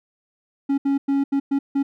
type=tone bursts at uneven times; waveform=triangle; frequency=277.2 Hz; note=C#4; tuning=in tune; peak=-15 dBFS; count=6; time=0.69-0.78 / 0.85-0.98 / 1.08-1.24 / 1.32-1.4 / 1.51-1.59 / 1.75-1.83 s; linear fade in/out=10 ms; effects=none